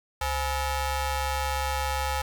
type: ring-modulated tone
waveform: sawtooth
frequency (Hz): 454.6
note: A#4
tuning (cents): -43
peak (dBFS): -19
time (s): 0.21-2.22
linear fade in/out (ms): 5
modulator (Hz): 386
effects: none